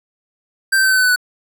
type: tone with pitch steps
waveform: square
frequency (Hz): 1568 / 1553.6 / 1539.3 / 1525.1 / 1511.1 / 1497.2 / 1483.4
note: G6 / G6 / G6 / G6 / F#6 / F#6 / F#6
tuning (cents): 0 / -16 / -32 / -48 / +36 / +20 / +4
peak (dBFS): -12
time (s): 0.72-1.161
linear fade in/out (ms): 10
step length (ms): 63
effects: none